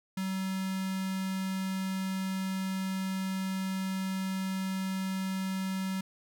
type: tone with notch filter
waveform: square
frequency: 190 Hz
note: F#3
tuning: 46 cents sharp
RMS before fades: -33 dBFS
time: 0.17-6.01 s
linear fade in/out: 5 ms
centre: 500 Hz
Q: 0.86
effects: none